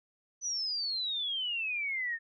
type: exponential sweep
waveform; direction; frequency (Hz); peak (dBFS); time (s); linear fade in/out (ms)
sine; down; 6050 to 1800; -31; 0.41-2.19; 50
effects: none